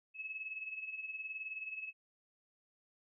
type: tone with tremolo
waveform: sine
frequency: 2585 Hz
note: E7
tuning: 34 cents flat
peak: -38 dBFS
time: 0.14-1.93 s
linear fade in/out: 50 ms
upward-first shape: sine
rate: 19 Hz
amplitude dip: 65%
effects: none